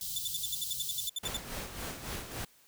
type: band-stop noise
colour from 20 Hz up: white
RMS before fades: -38 dBFS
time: 0.01-1.09 s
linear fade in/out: 2 ms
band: 170 to 3300 Hz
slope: 48 dB/octave
type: tone bursts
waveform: sawtooth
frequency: 3520 Hz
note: A7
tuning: in tune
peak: -29 dBFS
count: 14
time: 0.16-1.368 s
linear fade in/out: 2 ms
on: 25 ms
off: 66 ms
type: noise with tremolo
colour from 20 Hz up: pink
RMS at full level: -38 dBFS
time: 1.23-2.45 s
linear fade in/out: 5 ms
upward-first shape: sine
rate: 3.6 Hz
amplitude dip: 60%
effects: white hiss -63 dBFS RMS until 2.67 s